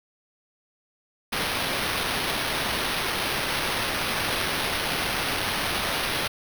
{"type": "noise with sample-and-hold", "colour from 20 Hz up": "violet", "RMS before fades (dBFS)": -27, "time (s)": [1.32, 6.28], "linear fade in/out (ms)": 10, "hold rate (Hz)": 7350, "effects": []}